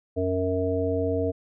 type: harmonic tone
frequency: 92.5 Hz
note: F#2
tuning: in tune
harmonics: 1 / 3 / 5 / 7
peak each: -29 / -29 / -26 / -30 dBFS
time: 0.16-1.32 s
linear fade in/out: 20 ms
effects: none